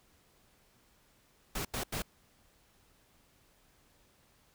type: noise bursts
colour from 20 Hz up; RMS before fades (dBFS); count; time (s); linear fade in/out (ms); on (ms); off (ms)
pink; -36; 3; 1.55-2.022; 5; 100; 86
effects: pink hiss -67 dBFS RMS until 4.54 s